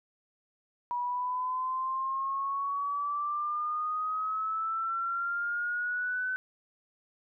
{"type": "exponential sweep", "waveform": "sine", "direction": "up", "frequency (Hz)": [967, 1518], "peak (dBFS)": -29, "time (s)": [0.91, 6.36], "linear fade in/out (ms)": 0, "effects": []}